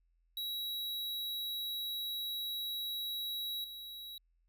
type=tone with level steps; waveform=square; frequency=3875 Hz; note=B7; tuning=34 cents flat; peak=-37 / -45 dBFS; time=0.37-4.18 s; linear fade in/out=2 ms; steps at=3.64 s; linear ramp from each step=2 ms; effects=added 42 Hz sine -70 dBFS peak until 4.48 s